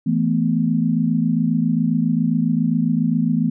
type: chord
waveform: sine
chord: E suspended fourth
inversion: none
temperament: just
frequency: 164.81 / 219.8 / 247.2 Hz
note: E3 / A3 / B3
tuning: 0 / -2 / +2 cents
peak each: -20 dBFS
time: 0.06-3.5 s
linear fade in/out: 10 ms
effects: none